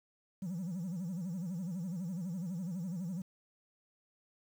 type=tone with vibrato; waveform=triangle; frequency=178.1 Hz; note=F3; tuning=34 cents sharp; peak=-33 dBFS; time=0.42-3.22 s; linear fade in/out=5 ms; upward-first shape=sine; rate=12 Hz; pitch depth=170 cents each way; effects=tanh soft clip ceiling -31 dBFS + 10-bit